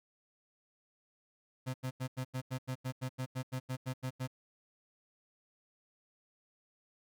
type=tone bursts; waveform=35% pulse; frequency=129.1 Hz; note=C3; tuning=23 cents flat; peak=-33 dBFS; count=16; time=1.66-4.276 s; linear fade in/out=20 ms; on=81 ms; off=88 ms; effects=none